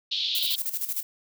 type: band-pass noise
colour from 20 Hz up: white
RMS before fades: -28 dBFS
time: 0.11-0.56 s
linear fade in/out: 10 ms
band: 3100 to 4200 Hz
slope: 48 dB/octave
type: noise with tremolo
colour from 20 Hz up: violet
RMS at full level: -28 dBFS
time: 0.35-1.03 s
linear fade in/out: 2 ms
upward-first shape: square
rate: 13 Hz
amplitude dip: 70%
effects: none